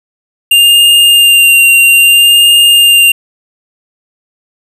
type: tone with vibrato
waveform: square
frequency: 2794 Hz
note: F7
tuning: in tune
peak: -3 dBFS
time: 0.51-3.12 s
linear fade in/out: 5 ms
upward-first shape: sine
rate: 0.61 Hz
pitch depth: 18 cents each way
effects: none